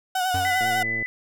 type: tone with vibrato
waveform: 35% pulse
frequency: 740 Hz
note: F#5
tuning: in tune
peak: -20 dBFS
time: 0.15-0.83 s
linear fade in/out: 5 ms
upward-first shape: sine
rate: 9.9 Hz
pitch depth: 44 cents each way
type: tone with exponential decay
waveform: square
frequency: 92.1 Hz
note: F#2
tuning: 7 cents flat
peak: -26 dBFS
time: 0.34-0.8 s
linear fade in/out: 5 ms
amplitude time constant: 100 ms
type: tone with tremolo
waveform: sine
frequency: 2003 Hz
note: B6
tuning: 24 cents sharp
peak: -23 dBFS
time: 0.45-1.06 s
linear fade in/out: 0 ms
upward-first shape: triangle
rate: 2.7 Hz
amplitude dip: 30%
type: click train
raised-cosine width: 2 ms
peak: -24 dBFS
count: 48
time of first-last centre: 0.61-1.026 s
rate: 113 Hz
effects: none